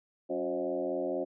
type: tone with frequency modulation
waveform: sine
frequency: 450 Hz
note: A4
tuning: 39 cents sharp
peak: -29 dBFS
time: 0.29-1.25 s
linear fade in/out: 20 ms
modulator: 84.3 Hz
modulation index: 2.4
effects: high-pass 200 Hz 12 dB/octave